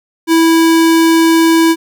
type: tone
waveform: square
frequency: 328.1 Hz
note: E4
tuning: 8 cents flat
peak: -7 dBFS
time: 0.27-1.76 s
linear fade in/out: 50 ms
effects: none